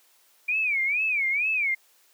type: tone with vibrato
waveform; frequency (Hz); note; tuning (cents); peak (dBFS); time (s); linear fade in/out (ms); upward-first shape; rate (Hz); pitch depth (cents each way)
sine; 2349; D7; 0; -22; 0.48-1.75; 10; sine; 2.2; 190
effects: white hiss -61 dBFS RMS until 2.13 s + high-pass 400 Hz 12 dB/octave